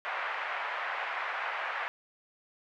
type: band-pass noise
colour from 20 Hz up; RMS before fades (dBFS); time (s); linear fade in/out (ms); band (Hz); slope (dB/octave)
white; -35; 0.05-1.88; 0; 650 to 2100; 24
effects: none